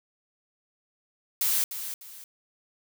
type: noise with echo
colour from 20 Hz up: blue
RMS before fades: -25 dBFS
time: 1.41-1.64 s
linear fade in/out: 2 ms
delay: 300 ms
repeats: 2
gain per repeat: -10 dB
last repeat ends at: 2.24 s
effects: none